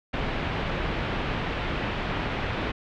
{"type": "low-pass noise", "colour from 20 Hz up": "pink", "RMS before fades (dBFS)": -29, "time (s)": [0.13, 2.72], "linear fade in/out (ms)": 10, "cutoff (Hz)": 3200, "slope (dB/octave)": 24, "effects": []}